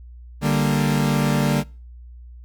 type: chord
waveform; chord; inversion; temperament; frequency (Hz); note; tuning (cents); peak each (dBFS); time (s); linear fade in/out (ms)
40% pulse; G minor; second; equal; 146.83 / 196 / 233.1; D3 / G3 / Bb3; 0 / 0 / 0; -19 / -23 / -22; 0.41-1.64; 50
effects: noise-tail reverb RT60 0.4 s tail -25 dB re dry + added 60 Hz sine -38 dBFS peak until 2.44 s